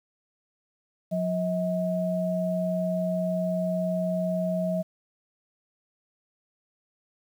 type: tone pair together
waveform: sine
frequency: 179.4 / 638.6 Hz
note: F3 / D#5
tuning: +47 / +45 cents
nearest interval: octave + minor seventh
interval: 2198 cents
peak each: -27 dBFS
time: 1.11-4.83 s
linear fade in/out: 20 ms
effects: 9-bit